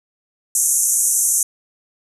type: band-pass noise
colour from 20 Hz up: pink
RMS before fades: -17 dBFS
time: 0.55-1.43 s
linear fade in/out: 2 ms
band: 6100 to 12000 Hz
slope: 96 dB/octave
effects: none